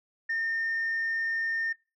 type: tone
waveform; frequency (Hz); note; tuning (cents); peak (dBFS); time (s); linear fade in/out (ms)
sine; 1818; A#6; -44; -25; 0.29-1.73; 10
effects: noise-tail reverb RT60 0.3 s tail -25 dB re dry + tanh soft clip ceiling -24 dBFS